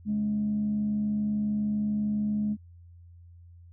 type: tone with frequency modulation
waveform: sine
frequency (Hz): 210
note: G#3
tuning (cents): +19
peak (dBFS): -24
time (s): 0.05-2.57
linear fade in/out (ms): 50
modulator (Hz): 72.8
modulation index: 0.21
effects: tanh soft clip ceiling -20 dBFS + added 86 Hz sine -48 dBFS peak until 3.72 s